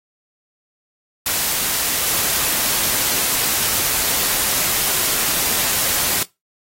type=noise; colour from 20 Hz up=white; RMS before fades=-19 dBFS; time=1.26-6.23 s; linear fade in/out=2 ms; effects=noise-tail reverb RT60 0.2 s tail -20 dB re dry + AAC 48 kbps